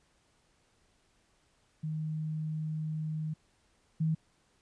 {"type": "tone pair in turn", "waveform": "sine", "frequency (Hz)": [155.8, 159.07], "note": ["D#3", "D#3"], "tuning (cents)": [3, 39], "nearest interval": "unison", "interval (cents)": 36, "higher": "second", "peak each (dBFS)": [-32, -26], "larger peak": "second", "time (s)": [[1.83, 3.34], [4, 4.15]], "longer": "first", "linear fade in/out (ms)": 10, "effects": ["pink hiss -70 dBFS RMS until 4.61 s", "resampled to 22050 Hz"]}